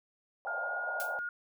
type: band-pass noise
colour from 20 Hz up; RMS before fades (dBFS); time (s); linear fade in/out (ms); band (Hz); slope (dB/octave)
white; -40; 0.45-1.19; 0; 590 to 790; 48
type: tone with pitch glide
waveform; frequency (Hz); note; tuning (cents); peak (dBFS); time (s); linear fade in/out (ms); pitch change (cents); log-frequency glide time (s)
sine; 1416 to 1430; F6 to F6; +23 to +41; -34; 0.47-1.29; 2; +18; 0.61-0.72
type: noise with exponential decay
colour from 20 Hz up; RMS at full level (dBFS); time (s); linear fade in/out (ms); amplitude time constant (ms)
blue; -37; 1-1.18; 0; 37
effects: none